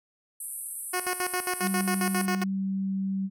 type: band-pass noise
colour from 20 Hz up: white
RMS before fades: -37 dBFS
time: 0.4-2.26 s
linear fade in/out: 5 ms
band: 8500 to 12000 Hz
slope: 96 dB/octave
type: tone with tremolo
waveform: 10% pulse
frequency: 363.3 Hz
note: F#4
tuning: 32 cents flat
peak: -18 dBFS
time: 0.93-2.44 s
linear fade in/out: 10 ms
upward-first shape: square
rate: 7.4 Hz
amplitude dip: 80%
type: tone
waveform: sine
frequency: 193.1 Hz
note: G3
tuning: 26 cents flat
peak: -26 dBFS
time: 1.6-3.3 s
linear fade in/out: 50 ms
effects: none